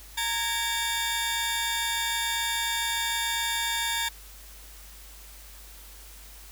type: tone cluster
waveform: sawtooth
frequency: 924 / 1655 / 2290 / 3609 Hz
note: A#5 / G#6 / D7 / A7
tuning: -16 / -6 / -44 / +43 cents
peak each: -28 / -29 / -32 / -27 dBFS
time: 0.17-4.09 s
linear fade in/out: 10 ms
effects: added 50 Hz sine -47 dBFS peak until 6.51 s + white hiss -49 dBFS RMS until 6.51 s